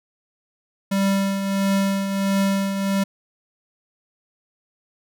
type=tone with tremolo; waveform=square; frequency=196 Hz; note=G3; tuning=in tune; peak=-17 dBFS; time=0.91-3.04 s; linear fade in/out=10 ms; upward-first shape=triangle; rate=1.5 Hz; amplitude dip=55%; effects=none